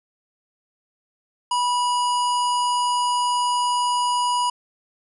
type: harmonic tone with a mistuned harmonic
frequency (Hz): 979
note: B5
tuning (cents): -15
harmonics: 1 / 3 / 5 / 7 / 9 / 10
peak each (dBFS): -19 / -29 / -33 / -36 / -38 / -39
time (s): 1.51-4.5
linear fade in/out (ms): 5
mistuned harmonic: 3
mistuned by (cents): -17
effects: none